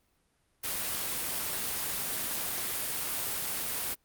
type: noise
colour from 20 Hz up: white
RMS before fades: -33 dBFS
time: 0.63-3.95 s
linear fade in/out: 20 ms
effects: pink hiss -72 dBFS RMS until 4.04 s + Opus 32 kbps